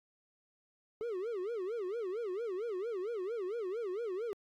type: tone with vibrato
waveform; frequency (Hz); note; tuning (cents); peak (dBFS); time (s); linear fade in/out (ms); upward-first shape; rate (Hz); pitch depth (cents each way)
triangle; 415.3; G#4; 0; -33; 1.01-4.33; 0; sine; 4.4; 250
effects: AAC 48 kbps